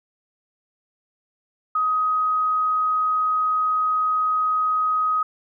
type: tone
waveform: sine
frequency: 1258 Hz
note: D#6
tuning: 19 cents sharp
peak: -18 dBFS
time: 1.75-5.23 s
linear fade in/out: 5 ms
effects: none